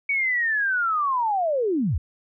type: linear sweep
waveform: sine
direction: down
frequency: 2264 to 54.5 Hz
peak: -20 dBFS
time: 0.09-1.98 s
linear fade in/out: 5 ms
effects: none